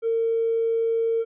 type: tone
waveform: triangle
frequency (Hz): 456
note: A#4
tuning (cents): -38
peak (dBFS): -16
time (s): 0.02-1.25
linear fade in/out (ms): 50
effects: tanh soft clip ceiling -18 dBFS + resampled to 8000 Hz